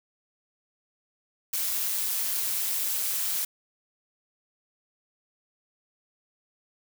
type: noise with amplitude modulation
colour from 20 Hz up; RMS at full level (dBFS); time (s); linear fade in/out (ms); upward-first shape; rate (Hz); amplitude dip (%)
blue; -26; 1.53-3.45; 5; sine; 195; 55
effects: none